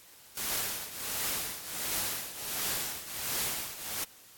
white noise with tremolo, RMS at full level -31 dBFS, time 0.37-4.04 s, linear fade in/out 2 ms, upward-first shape triangle, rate 1.4 Hz, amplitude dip 80%, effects white hiss -55 dBFS RMS until 4.37 s + AAC 64 kbps

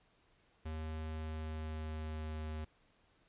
square tone with pitch glide, 78.7 to 77.75 Hz, D#2 to D#2, +20 to -1 cents, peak -40 dBFS, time 0.65-2.65 s, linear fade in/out 10 ms, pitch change -21 cents, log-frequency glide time 1.09-2.53 s, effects pink hiss -71 dBFS RMS until 3.28 s + resampled to 8000 Hz

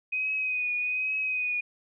sine tone with vibrato, 2504 Hz, D#7, 10 cents sharp, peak -26 dBFS, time 0.12-1.61 s, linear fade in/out 10 ms, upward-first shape triangle, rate 1.2 Hz, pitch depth 39 cents each way, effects none

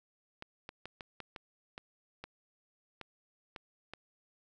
clicks, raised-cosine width 0.3 ms, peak -27 dBFS, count 11, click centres 0.424 / 0.691 / 0.856 / 1.008 / 1.203 / 1.362 / 1.779 / 2.24 / 3.013 / 3.562 / 3.936 s, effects none

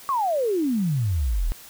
sine exponential sweep, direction down, 1148 to 34.65 Hz, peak -20 dBFS, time 0.09-1.52 s, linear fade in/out 0 ms, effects white hiss -45 dBFS RMS until 1.69 s

